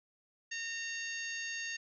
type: harmonic tone with a mistuned harmonic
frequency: 917 Hz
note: A#5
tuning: 29 cents flat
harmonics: 2 / 3 / 4 / 5 / 6 / 7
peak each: -40 / -43 / -50 / -47 / -54 / -45 dBFS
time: 0.51-1.77 s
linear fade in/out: 10 ms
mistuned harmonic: 7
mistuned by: +19 cents
effects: none